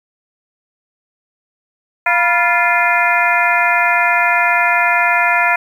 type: harmonic tone with a mistuned harmonic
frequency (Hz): 348.1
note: F4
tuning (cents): -6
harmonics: 2 / 3 / 4 / 5 / 6 / 7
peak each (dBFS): -18 / -18 / -18 / -18 / -18 / -18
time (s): 2.06-5.56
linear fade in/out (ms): 5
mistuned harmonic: 3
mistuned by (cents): -120
effects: 7-bit